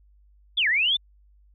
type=linear two-way sweep; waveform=sine; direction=down then up; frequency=3615 to 1661.2 to 3615 Hz; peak=-19 dBFS; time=0.57-0.97 s; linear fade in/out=10 ms; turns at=0.68 s; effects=added 50 Hz sine -54 dBFS peak until 1.54 s